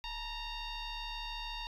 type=tone with frequency modulation; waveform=sine; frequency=1864.7 Hz; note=A#6; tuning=in tune; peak=-37 dBFS; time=0.04-1.67 s; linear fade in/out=0 ms; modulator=914 Hz; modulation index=2.8; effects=tanh soft clip ceiling -34 dBFS